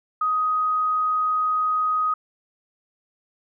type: tone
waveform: sine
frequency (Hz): 1253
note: D#6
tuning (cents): +12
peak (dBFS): -19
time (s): 0.21-2.14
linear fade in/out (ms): 5
effects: none